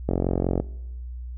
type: click train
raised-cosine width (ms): 2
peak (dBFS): -9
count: 24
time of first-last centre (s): 0.09-0.6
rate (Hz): 45.1
effects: noise-tail reverb RT60 1.0 s tail -23 dB re dry + added 61 Hz sine -32 dBFS peak until 1.37 s